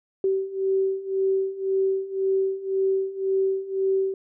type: beating tone pair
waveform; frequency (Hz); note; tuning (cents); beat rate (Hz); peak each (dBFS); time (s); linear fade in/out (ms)
sine; 383.8 / 385.7; G4 / G4; -37 / -28; 1.9; -26 / -23; 0.24-4.14; 2
effects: none